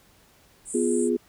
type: band-pass noise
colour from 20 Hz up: pink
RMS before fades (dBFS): -36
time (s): 0.65-1.1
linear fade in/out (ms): 50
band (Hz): 7600 to 9600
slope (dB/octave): 96
type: chord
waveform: sine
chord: F diminished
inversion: second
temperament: equal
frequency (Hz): 246.9 / 349.2 / 415.3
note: Cb4 / F4 / Ab4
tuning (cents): 0 / 0 / 0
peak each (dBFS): -25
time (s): 0.74-1.17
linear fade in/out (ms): 10
effects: pink hiss -58 dBFS RMS until 1.28 s